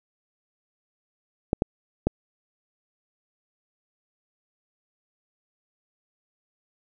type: clicks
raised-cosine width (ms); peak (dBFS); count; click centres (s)
2; -7; 3; 1.531 / 1.621 / 2.07
effects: none